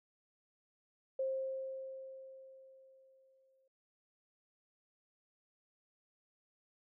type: tone with exponential decay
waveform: sine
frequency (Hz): 530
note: C5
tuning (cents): +22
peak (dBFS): -32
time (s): 1.19-3.68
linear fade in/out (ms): 5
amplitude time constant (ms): 540
effects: none